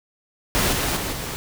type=noise with level steps; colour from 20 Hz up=pink; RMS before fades=-20 / -23 / -27 / -30 dBFS; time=0.55-1.36 s; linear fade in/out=0 ms; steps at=0.72 / 0.96 / 1.12 s; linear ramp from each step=10 ms; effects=none